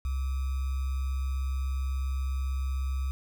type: tone with sample-and-hold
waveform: sine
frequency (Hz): 66.4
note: C2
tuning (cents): +26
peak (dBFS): -27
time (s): 0.05-3.11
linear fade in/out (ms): 0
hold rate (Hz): 1225
effects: none